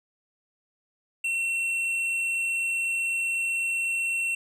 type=tone with hard clipping; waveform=sine; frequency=2714 Hz; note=E7; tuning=50 cents sharp; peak=-26 dBFS; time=1.24-4.35 s; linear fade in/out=5 ms; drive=6 dB; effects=none